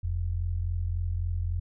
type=tone pair together; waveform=sine; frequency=43.66 / 87.31 Hz; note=F1 / F2; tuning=0 / 0 cents; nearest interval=octave; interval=1200 cents; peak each=-31 / -28 dBFS; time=0.03-1.6 s; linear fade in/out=10 ms; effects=none